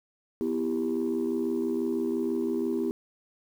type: chord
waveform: sine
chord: E minor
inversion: second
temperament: just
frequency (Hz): 247.2 / 329.6 / 395.6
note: B3 / E4 / G4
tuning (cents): +2 / 0 / +16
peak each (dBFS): -29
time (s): 0.41-2.91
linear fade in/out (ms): 0
effects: tanh soft clip ceiling -20 dBFS + 9-bit